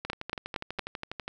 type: two click trains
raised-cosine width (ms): 0.3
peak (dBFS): -14 / -19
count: 4 / 16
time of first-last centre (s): 0.1-0.793 / 0.05-1.28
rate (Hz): 4.33 / 12.2
effects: none